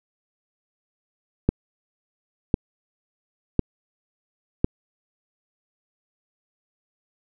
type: click train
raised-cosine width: 3 ms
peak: -4 dBFS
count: 4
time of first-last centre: 1.49-4.645 s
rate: 0.951 Hz
effects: none